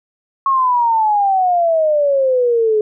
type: exponential sweep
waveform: sine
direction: down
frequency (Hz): 1100 to 420.8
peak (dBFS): -11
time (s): 0.46-2.81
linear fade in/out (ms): 2
effects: none